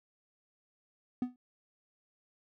triangle tone with exponential decay, 248.9 Hz, B3, 14 cents sharp, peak -24 dBFS, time 1.22-1.36 s, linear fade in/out 2 ms, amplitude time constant 29 ms, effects none

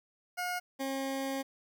20% pulse tone pair in turn, 718 / 269.9 Hz, F5 / C#4, +48 / -46 cents, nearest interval octave + perfect fourth, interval 1694 cents, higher first, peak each -28 dBFS, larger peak neither, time 0.37-0.6 / 0.79-1.43 s, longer second, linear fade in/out 20 ms, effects 11-bit

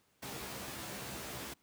pink noise with comb filter, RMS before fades -43 dBFS, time 0.22-1.54 s, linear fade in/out 10 ms, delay 15 ms, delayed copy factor +0.8, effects pink hiss -72 dBFS RMS until 1.62 s + high-pass 100 Hz 12 dB/octave

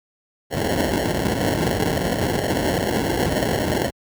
white noise with sample-and-hold, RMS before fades -21 dBFS, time 0.5-3.91 s, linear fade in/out 50 ms, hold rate 1225 Hz, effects high-pass 60 Hz 12 dB/octave

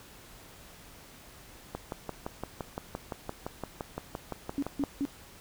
click train, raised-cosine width 1 ms, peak -20 dBFS, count 19, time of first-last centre 1.75-4.837 s, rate 5.83 Hz
sine tone bursts, 280.5 Hz, C#4, 21 cents sharp, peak -27 dBFS, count 3, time 4.58-5.052 s, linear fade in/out 0 ms, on 44 ms, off 170 ms
effects pink hiss -52 dBFS RMS until 5.4 s

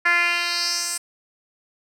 10% pulse tone with band-pass filter sweep, 346.4 Hz, F4, 14 cents flat, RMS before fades -22 dBFS, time 0.05-0.98 s, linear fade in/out 10 ms, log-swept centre 1800 to 8400 Hz, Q 3, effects none

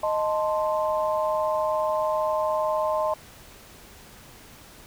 sine chord, A diminished, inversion second, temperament equal, 622.3 / 880 / 1046.5 Hz, Eb5 / A5 / C6, 0 / 0 / 0 cents, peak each -24 / -29 / -28 dBFS, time 0.03-3.14 s, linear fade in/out 5 ms, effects pink hiss -48 dBFS RMS until 4.86 s

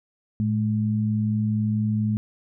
sine tone pair together, 112.2 / 212.2 Hz, A2 / G#3, +34 / +38 cents, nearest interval major seventh, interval 1104 cents, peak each -23 dBFS, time 0.4-2.17 s, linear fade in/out 0 ms, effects none

